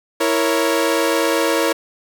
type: chord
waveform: sawtooth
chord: A# diminished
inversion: second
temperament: equal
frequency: 329.6 / 466.2 / 554.4 Hz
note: E4 / A#4 / C#5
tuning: 0 / 0 / 0 cents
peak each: -16 dBFS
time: 0.2-1.73 s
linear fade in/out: 10 ms
effects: none